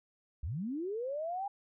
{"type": "linear sweep", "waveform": "sine", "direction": "up", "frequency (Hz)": [57.4, 817], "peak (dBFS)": -34, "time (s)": [0.43, 1.48], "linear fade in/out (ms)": 5, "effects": []}